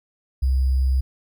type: tone with sample-and-hold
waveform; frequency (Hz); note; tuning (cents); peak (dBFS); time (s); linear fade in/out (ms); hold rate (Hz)
sine; 65.41; C2; 0; -16; 0.42-1.01; 10; 4900
effects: none